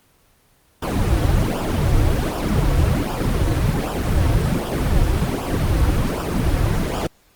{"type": "noise with flanger", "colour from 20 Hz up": "brown", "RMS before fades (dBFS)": -18, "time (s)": [0.82, 7.07], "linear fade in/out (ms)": 5, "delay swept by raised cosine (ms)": [0.47, 4.97], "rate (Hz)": 1.3, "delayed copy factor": -0.8, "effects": ["pink hiss -57 dBFS RMS until 7.35 s", "Opus 24 kbps"]}